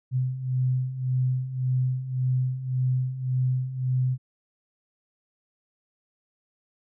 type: beating tone pair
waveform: sine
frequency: 126.9 / 128.7 Hz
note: B2 / C3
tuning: +47 / -28 cents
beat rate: 1.8 Hz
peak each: -29 / -24 dBFS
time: 0.11-4.18 s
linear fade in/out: 50 ms
effects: none